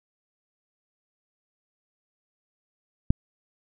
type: click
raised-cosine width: 5 ms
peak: -6 dBFS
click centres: 3.105 s
effects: none